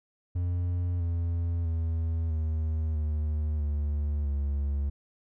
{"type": "tone with pitch steps", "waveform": "triangle", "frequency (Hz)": [88.2, 85, 81.91, 78.94, 76.08, 73.32, 70.65], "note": ["F2", "F2", "E2", "D#2", "D#2", "D2", "C#2"], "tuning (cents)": [18, -46, -10, 26, -38, -2, 34], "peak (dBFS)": -24, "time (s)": [0.35, 4.9], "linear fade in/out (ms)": 10, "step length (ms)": 650, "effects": []}